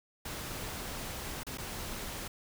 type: noise with dropouts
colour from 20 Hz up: pink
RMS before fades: -40 dBFS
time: 0.25-2.28 s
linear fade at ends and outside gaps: 5 ms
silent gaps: 1.434-1.466 / 1.575-1.582 s
effects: none